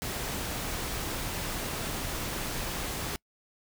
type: noise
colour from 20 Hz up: pink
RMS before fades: -34 dBFS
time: 0.02-3.16 s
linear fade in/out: 0 ms
effects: noise-tail reverb RT60 0.1 s tail -26 dB re dry